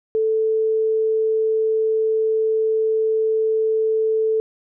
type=tone; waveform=sine; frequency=440 Hz; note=A4; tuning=in tune; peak=-16 dBFS; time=0.15-4.4 s; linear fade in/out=0 ms; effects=none